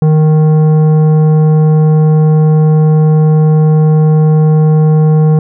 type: tone with tanh clipping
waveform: sine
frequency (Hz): 155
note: D#3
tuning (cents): -6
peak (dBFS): -6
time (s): 0.02-5.39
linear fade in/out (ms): 2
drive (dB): 11
effects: none